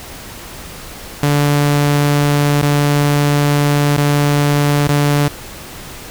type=tone with dropouts; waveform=sawtooth; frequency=145.1 Hz; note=D3; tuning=21 cents flat; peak=-7 dBFS; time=1.23-5.28 s; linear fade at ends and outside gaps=2 ms; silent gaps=2.614-2.625 / 3.965-3.976 / 4.873-4.891 s; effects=pink hiss -32 dBFS RMS until 6.1 s